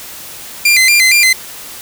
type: tone with vibrato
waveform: sawtooth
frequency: 2217 Hz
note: C#7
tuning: in tune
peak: -3 dBFS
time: 0.65-1.33 s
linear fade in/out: 5 ms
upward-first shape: square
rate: 4.3 Hz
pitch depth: 130 cents each way
effects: white hiss -30 dBFS RMS until 1.81 s